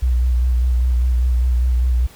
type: tone with vibrato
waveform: sine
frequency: 61.7 Hz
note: B1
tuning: 1 cent flat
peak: -13 dBFS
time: 0.02-2.07 s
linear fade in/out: 10 ms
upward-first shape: square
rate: 5 Hz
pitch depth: 30 cents each way
effects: pink hiss -45 dBFS RMS until 2.15 s